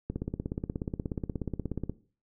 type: click train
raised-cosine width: 3 ms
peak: -19 dBFS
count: 31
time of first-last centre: 0.1-1.896 s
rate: 16.7 Hz
effects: noise-tail reverb RT60 0.4 s tail -17 dB re dry